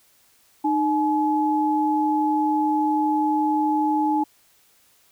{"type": "tone pair together", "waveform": "sine", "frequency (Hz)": [305.3, 851], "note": ["D#4", "G#5"], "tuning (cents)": [-33, 42], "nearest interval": "octave + tritone", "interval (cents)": 1775, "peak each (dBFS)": [-21, -21], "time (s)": [0.64, 4.24], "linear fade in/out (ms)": 10, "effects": ["white hiss -59 dBFS RMS until 5.11 s"]}